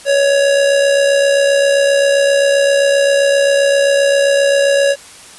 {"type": "tone with amplitude modulation", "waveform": "square", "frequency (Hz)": 559, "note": "C#5", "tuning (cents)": 14, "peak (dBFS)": -8, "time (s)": [0.05, 4.96], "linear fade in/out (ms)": 50, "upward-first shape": "sine", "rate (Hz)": 67.6, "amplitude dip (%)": 45, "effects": ["white hiss -37 dBFS RMS until 5.38 s", "resampled to 24000 Hz"]}